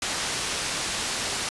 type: low-pass noise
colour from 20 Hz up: white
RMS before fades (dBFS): -29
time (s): 0.02-1.49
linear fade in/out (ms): 2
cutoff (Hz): 7000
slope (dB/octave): 12
effects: resampled to 24000 Hz